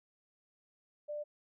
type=tone; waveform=sine; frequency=593 Hz; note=D5; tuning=17 cents sharp; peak=-37 dBFS; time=1.08-1.24 s; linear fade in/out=20 ms; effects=none